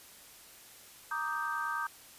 sine chord, Eb major seventh, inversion second, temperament equal, 932.3 / 1174.7 / 1244.5 / 1568 Hz, Bb5 / D6 / Eb6 / G6, 0 / 0 / 0 / 0 cents, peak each -39 / -39 / -37 / -36 dBFS, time 1.11-1.87 s, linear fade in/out 5 ms, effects white hiss -54 dBFS RMS until 2.18 s + resampled to 32000 Hz

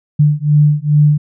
sine beating tone pair, 147.5 / 149.9 Hz, D3 / D3, +8 / +36 cents, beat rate 2.4 Hz, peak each -11 dBFS, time 0.19-1.18 s, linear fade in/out 10 ms, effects none

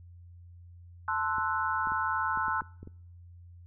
sine chord, F# half-diminished seventh, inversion first, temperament equal, 880 / 1046.5 / 1318.5 / 1480 Hz, A5 / C6 / E6 / F#6, 0 / 0 / 0 / 0 cents, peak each -33 dBFS, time 1.08-2.61 s, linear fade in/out 2 ms
clicks, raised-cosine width 3 ms, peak -32 dBFS, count 8, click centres 1.383 / 1.872 / 1.92 / 2.374 / 2.482 / 2.619 / 2.83 / 2.874 s
effects noise-tail reverb RT60 0.7 s tail -24 dB re dry + added 87 Hz sine -48 dBFS peak until 3.66 s

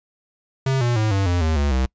square tone with pitch steps, 133.6 / 120.41 / 108.52 / 97.8 / 88.14 / 79.44 / 71.59 / 64.52 Hz, C3 / B2 / A2 / G2 / F2 / D#2 / D2 / C2, +36 / -43 / -23 / -4 / +16 / +37 / -44 / -24 cents, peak -18 dBFS, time 0.66-1.86 s, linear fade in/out 5 ms, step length 150 ms, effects noise-tail reverb RT60 0.1 s tail -25 dB re dry + resampled to 16000 Hz

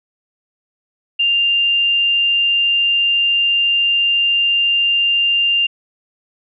sine tone, 2794 Hz, F7, in tune, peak -12 dBFS, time 1.19-5.67 s, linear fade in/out 10 ms, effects none

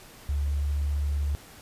sine tone with pitch glide, 71.6 to 72.18 Hz, D2 to D2, -43 to -29 cents, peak -24 dBFS, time 0.29-1.35 s, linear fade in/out 0 ms, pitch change +14 cents, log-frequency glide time 0.49-0.62 s, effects pink hiss -49 dBFS RMS until 1.61 s + resampled to 32000 Hz

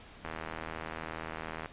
click train, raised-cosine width 0.5 ms, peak -23 dBFS, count 114, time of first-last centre 0.25-1.659 s, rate 80.2 Hz, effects pink hiss -52 dBFS RMS until 1.72 s + resampled to 8000 Hz

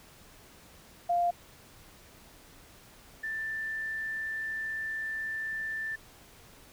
sine tone pair in turn, 698 / 1772.1 Hz, F5 / A6, -1 / +12 cents, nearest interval octave + major third, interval 1613 cents, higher second, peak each -24 / -32 dBFS, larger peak first, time 1.09-1.31 / 3.23-5.96 s, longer second, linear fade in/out 10 ms, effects pink hiss -55 dBFS RMS until 6.72 s

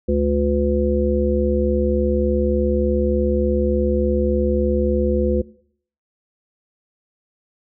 harmonic tone, 71.7 Hz, D2, 41 cents flat, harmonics 1 / 3 / 5 / 7, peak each -21 / -21 / -21 / -21 dBFS, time 0.08-5.42 s, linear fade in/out 10 ms, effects noise-tail reverb RT60 0.6 s tail -21 dB re dry

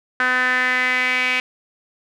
sawtooth tone with band-pass filter sweep, 253.2 Hz, B3, 43 cents sharp, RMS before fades -19 dBFS, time 0.2-1.4 s, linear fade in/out 2 ms, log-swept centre 1600 to 2400 Hz, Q 5.2, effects none

